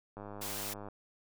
click train, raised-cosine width 1 ms, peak -31 dBFS, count 74, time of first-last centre 0.17-0.886 s, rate 102 Hz
white high-pass noise, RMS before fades -40 dBFS, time 0.41-0.74 s, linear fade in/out 10 ms, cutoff 640 Hz, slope 96 dB/octave
effects none

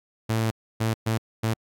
sawtooth tone bursts at uneven times, 111.9 Hz, A2, 30 cents sharp, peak -18 dBFS, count 4, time 0.29-0.51 / 0.8-0.94 / 1.06-1.18 / 1.43-1.54 s, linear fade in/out 10 ms, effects AAC 64 kbps

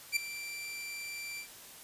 sawtooth tone with ADSR envelope, 2349 Hz, D7, in tune, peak -21 dBFS, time 0.12-1.48 s, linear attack 45 ms, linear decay 4 ms, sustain -15 dB, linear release 89 ms, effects white hiss -51 dBFS RMS until 1.83 s + resampled to 32000 Hz

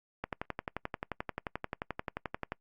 click train, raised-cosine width 0.5 ms, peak -19 dBFS, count 27, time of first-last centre 0.24-2.521 s, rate 11.4 Hz, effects noise-tail reverb RT60 0.1 s tail -25 dB re dry + Opus 48 kbps

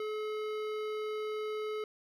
sine tone with hard clipping, 428.4 Hz, A4, 46 cents flat, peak -36 dBFS, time 0-1.84 s, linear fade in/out 2 ms, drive 15 dB, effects none

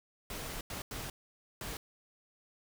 pink noise bursts at uneven times, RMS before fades -41 dBFS, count 4, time 0.3-0.61 / 0.7-0.82 / 0.91-1.1 / 1.61-1.77 s, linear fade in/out 2 ms, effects none

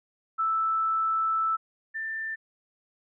sine tone pair in turn, 1318 / 1781.8 Hz, E6 / A6, -1 / +21 cents, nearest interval perfect fourth, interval 522 cents, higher second, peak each -23 / -30 dBFS, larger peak first, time 0.38-1.57 / 1.94-2.36 s, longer first, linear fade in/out 20 ms, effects none

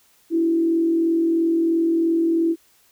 sine tone with frequency modulation, 331.2 Hz, E4, 8 cents sharp, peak -16 dBFS, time 0.3-2.56 s, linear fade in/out 50 ms, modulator 43 Hz, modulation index 0.35, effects white hiss -58 dBFS RMS until 2.91 s

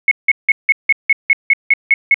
sine tone bursts, 2190 Hz, C#7, 22 cents flat, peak -6 dBFS, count 11, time 0.08-2.143 s, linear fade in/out 2 ms, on 33 ms, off 170 ms, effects none

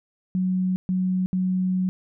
sine tone bursts at uneven times, 185 Hz, F#3, in tune, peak -20 dBFS, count 3, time 0.35-0.76 / 0.89-1.26 / 1.33-1.89 s, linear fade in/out 0 ms, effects none

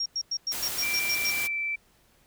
sine tone bursts, 5580 Hz, F8, 2 cents flat, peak -26 dBFS, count 9, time 0-1.307 s, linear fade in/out 5 ms, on 59 ms, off 97 ms
white noise, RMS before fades -33 dBFS, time 0.51-1.48 s, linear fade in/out 20 ms
sine tone with pitch glide, 2349 to 2329 Hz, D7 to D7, 0 to -15 cents, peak -27 dBFS, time 0.82-1.76 s, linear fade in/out 10 ms, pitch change -15 cents, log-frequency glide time 1.13-1.58 s
effects pink hiss -63 dBFS RMS until 2.26 s

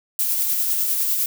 violet noise with tremolo, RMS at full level -20 dBFS, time 0.19-1.26 s, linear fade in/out 2 ms, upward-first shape sine, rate 10 Hz, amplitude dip 30%, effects none

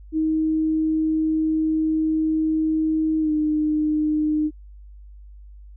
sine tone with pitch glide, 315 to 305.3 Hz, D#4 to D#4, +21 to -33 cents, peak -18 dBFS, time 0.12-4.51 s, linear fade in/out 50 ms, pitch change -54 cents, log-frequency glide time 3.2-3.31 s, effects added 50 Hz sine -40 dBFS peak until 5.76 s

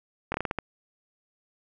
slowing click train, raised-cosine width 0.5 ms, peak -13 dBFS, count 7, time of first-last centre 0.32-0.587 s, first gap 22 ms, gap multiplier 1.28, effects none

